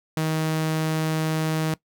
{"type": "tone", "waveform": "sawtooth", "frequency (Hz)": 158, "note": "D#3", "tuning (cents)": 27, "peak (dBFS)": -18, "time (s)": [0.17, 1.74], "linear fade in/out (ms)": 2, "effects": ["noise-tail reverb RT60 0.1 s tail -20 dB re dry"]}